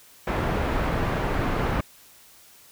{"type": "low-pass noise", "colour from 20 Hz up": "pink", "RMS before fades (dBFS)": -25, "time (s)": [0.27, 1.81], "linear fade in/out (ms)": 5, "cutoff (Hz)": 1700, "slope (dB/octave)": 12, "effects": ["white hiss -52 dBFS RMS until 2.71 s"]}